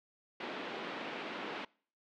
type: band-pass noise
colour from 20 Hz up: pink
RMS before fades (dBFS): -42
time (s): 0.4-1.65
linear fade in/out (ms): 5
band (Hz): 230 to 3400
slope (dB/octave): 24
effects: noise-tail reverb RT60 0.5 s tail -25 dB re dry